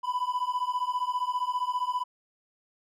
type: beating tone pair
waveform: triangle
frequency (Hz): 988 / 1003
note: B5 / B5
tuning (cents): 0 / +26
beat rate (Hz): 15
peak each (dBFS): -28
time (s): 0.03-2.04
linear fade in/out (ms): 20
effects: none